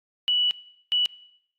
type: tone bursts at uneven times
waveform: sine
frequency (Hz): 2950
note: F#7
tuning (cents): -6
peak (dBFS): -19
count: 2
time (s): 0.28-0.51 / 0.92-1.06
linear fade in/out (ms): 0
effects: noise-tail reverb RT60 0.8 s tail -21 dB re dry + AAC 64 kbps